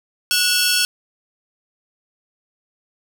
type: tone cluster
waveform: sawtooth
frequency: 1466 / 2655 / 3286 / 4426 / 5410 Hz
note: F#6 / E7 / G#7 / C#8 / E8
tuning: -16 / +12 / -19 / -3 / +44 cents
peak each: -19 dBFS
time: 0.31-0.85 s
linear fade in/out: 0 ms
effects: none